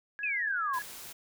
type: tone with vibrato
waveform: sine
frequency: 1656 Hz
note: G#6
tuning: 5 cents flat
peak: -36 dBFS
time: 0.19-0.82 s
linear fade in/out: 0 ms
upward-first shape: sine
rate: 5.2 Hz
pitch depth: 20 cents each way
type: exponential sweep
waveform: sine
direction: down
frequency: 2626 to 975 Hz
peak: -29 dBFS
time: 0.23-0.79 s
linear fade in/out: 5 ms
type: noise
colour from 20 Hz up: white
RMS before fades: -45 dBFS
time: 0.73-1.13 s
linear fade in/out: 10 ms
effects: none